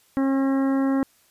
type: harmonic tone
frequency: 270.3 Hz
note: C#4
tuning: 44 cents flat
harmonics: 1 / 2 / 3 / 4 / 5 / 6 / 7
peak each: -19 / -30 / -35 / -36 / -39 / -42 / -42 dBFS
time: 0.17-1.03 s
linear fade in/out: 0 ms
effects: white hiss -60 dBFS RMS until 1.3 s + resampled to 32000 Hz